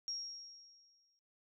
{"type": "tone with exponential decay", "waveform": "sine", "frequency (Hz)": 5588, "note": "F8", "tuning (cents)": 0, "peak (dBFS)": -37, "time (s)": [0.08, 1.19], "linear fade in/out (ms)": 0, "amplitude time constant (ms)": 240, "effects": ["noise-tail reverb RT60 0.1 s tail -17 dB re dry"]}